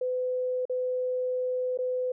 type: tone with dropouts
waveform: sine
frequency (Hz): 505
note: B4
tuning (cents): +39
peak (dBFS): -26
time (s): 0.01-2.12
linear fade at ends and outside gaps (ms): 5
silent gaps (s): 0.654-0.696 / 1.775-1.787
effects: none